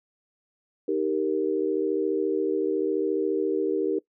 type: chord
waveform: sine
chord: Eb major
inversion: none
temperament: equal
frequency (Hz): 311.1 / 392 / 466.2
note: Eb4 / G4 / Bb4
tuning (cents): 0 / 0 / 0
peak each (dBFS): -28 / -26 / -27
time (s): 0.88-3.99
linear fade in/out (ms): 5
effects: noise-tail reverb RT60 0.1 s tail -20 dB re dry